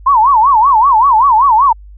sine tone with vibrato, 987.8 Hz, B5, in tune, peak -5 dBFS, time 0.06-1.73 s, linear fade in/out 10 ms, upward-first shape sine, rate 5.2 Hz, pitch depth 250 cents each way, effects added 50 Hz sine -32 dBFS peak until 1.97 s

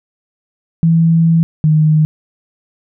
sine tone pair in turn, 164.81 / 154.71 Hz, E3 / D#3, 0 / -10 cents, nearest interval minor second, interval 110 cents, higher first, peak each -7 dBFS, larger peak neither, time 0.83-1.43 / 1.64-2.05 s, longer first, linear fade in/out 0 ms, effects none

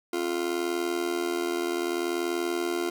40% pulse tone with amplitude modulation, 349.2 Hz, F4, in tune, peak -22 dBFS, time 0.13-2.9 s, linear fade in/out 5 ms, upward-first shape sine, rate 80.6 Hz, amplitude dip 80%, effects none

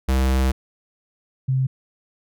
square / sine tone pair in turn, 65.5 / 131.45 Hz, C2 / C3, +2 / +8 cents, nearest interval octave, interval 1206 cents, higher second, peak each -17 / -17 dBFS, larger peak neither, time 0.08-0.52 / 1.48-1.67 s, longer first, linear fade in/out 10 ms, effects none

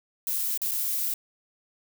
violet noise with dropouts, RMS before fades -28 dBFS, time 0.27-1.14 s, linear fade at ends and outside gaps 2 ms, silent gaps 0.576-0.617 / 0.712-0.716 s, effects none

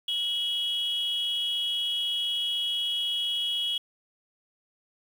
sine tone pair together, 2945 / 3309 Hz, F#7 / G#7, -9 / -7 cents, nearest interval major second, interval 202 cents, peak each -29 / -26 dBFS, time 0.08-3.78 s, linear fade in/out 5 ms, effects tanh soft clip ceiling -22 dBFS + 8-bit

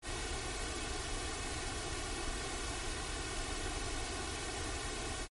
pink noise with comb filter, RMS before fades -39 dBFS, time 0.02-5.28 s, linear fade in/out 50 ms, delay 2.7 ms, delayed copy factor +0.75, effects MP3 48 kbps

